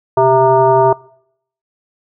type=tone with frequency modulation; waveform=sine; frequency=659.3 Hz; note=E5; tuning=in tune; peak=-7 dBFS; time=0.17-0.93 s; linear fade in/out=5 ms; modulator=266 Hz; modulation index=1.4; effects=noise-tail reverb RT60 0.7 s tail -24 dB re dry